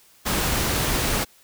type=noise; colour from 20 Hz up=pink; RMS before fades=-23 dBFS; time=0.25-1.25 s; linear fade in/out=20 ms; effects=white hiss -55 dBFS RMS until 1.43 s